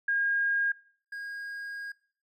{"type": "tone pair in turn", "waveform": ["sine", "triangle"], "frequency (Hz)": [1624, 1632], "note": ["G#6", "G#6"], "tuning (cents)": [-39, -31], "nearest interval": "unison", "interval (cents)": 8, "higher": "second", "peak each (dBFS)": [-24, -34], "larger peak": "first", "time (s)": [[0.08, 0.72], [1.12, 1.92]], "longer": "second", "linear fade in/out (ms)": 5, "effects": ["noise-tail reverb RT60 0.5 s tail -22 dB re dry"]}